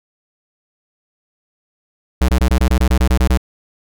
square tone bursts, 62.9 Hz, B1, 32 cents sharp, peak -11 dBFS, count 12, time 2.21-3.375 s, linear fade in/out 5 ms, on 76 ms, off 23 ms, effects none

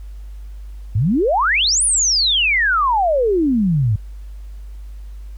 sine exponential two-way sweep, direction up then down, 92.5 to 9956 to 98.7 Hz, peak -13 dBFS, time 0.95-3.96 s, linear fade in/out 5 ms, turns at 1.84 s, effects added 50 Hz sine -30 dBFS peak until 5.37 s + pink hiss -56 dBFS RMS until 5.37 s

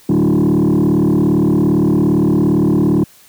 sine tone with frequency modulation, 246.9 Hz, B3, in tune, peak -7 dBFS, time 0.09-3.04 s, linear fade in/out 5 ms, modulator 37.5 Hz, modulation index 2.9, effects tanh soft clip ceiling -9 dBFS + white hiss -46 dBFS RMS until 3.28 s

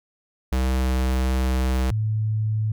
square / sine tone pair in turn, 64.4 / 108.41 Hz, C2 / A2, -27 / -25 cents, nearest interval major sixth, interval 902 cents, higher second, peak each -20 dBFS, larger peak neither, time 0.52-1.91 / 1.91-2.72 s, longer first, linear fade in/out 5 ms, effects none

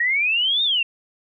sine exponential two-way sweep, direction up then down, 1864.7 to 3711 to 2667 Hz, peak -17 dBFS, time 0-0.83 s, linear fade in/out 5 ms, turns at 0.63 s, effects none

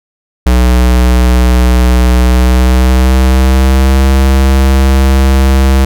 square tone with pitch glide, 61.8 to 66.62 Hz, B1 to C2, +2 to +32 cents, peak -5 dBFS, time 0.46-5.85 s, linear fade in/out 5 ms, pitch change +130 cents, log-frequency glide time 2.17-4.04 s, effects none

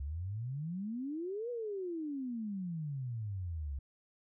sine exponential two-way sweep, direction up then down, 66.2 to 493.9 to 66.2 Hz, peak -36 dBFS, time 0-3.79 s, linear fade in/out 5 ms, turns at 1.5 s, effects none

